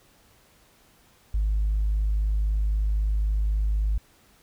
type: tone with tanh clipping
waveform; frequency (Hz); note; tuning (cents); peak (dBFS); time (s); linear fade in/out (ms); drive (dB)
triangle; 51.91; G#1; 0; -21; 1.34-3.98; 5; 5
effects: pink hiss -59 dBFS RMS until 4.42 s